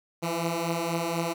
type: beating tone pair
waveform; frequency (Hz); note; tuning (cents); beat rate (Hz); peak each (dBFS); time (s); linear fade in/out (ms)
10% pulse; 164.9 / 169; E3 / E3; +1 / +43; 4.1; -24 / -20; 0.22-1.34; 20
effects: none